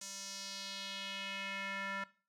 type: tone with band-pass filter sweep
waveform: square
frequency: 196 Hz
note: G3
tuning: in tune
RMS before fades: -43 dBFS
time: 0.01-2.04 s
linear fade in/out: 5 ms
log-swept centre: 6800 to 1600 Hz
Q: 2.3
effects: noise-tail reverb RT60 0.4 s tail -19 dB re dry